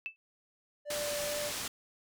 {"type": "tone with exponential decay", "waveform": "sine", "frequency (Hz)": 2637, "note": "E7", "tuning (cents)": 0, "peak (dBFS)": -31, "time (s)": [0.06, 0.16], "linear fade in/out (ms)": 0, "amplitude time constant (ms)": 21}
{"type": "tone with vibrato", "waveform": "triangle", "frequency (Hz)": 587.3, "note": "D5", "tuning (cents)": 0, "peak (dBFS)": -33, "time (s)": [0.85, 1.52], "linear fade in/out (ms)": 50, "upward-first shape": "sine", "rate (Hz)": 2.3, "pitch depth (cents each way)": 8}
{"type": "low-pass noise", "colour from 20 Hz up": "white", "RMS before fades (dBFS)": -38, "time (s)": [0.9, 1.68], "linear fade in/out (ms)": 5, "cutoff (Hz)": 9000, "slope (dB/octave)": 12}
{"effects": []}